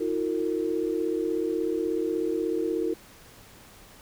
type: tone cluster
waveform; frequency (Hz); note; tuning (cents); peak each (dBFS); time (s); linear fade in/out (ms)
sine; 322.1 / 358.6 / 455.3; E4 / F4 / A#4; -40 / +46 / -41; -29; 0-2.94; 10
effects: pink hiss -51 dBFS RMS until 4.01 s